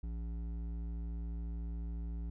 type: tone with hard clipping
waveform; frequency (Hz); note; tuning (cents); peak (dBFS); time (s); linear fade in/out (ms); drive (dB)
sine; 57; A#1; -38; -39; 0.03-2.3; 5; 10
effects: none